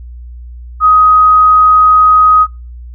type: tone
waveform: sine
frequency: 1256 Hz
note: D#6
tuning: 16 cents sharp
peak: -3 dBFS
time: 0.8-2.47 s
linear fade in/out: 50 ms
effects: noise-tail reverb RT60 0.3 s tail -25 dB re dry + added 60 Hz sine -26 dBFS peak until 2.94 s